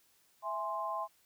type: chord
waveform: sine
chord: E augmented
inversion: none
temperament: equal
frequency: 659.3 / 830.6 / 1046.5 Hz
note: E5 / G#5 / B#5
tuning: 0 / 0 / 0 cents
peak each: -40 / -40 / -36 dBFS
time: 0.42-1.08 s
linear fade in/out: 50 ms
effects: white hiss -69 dBFS RMS until 1.25 s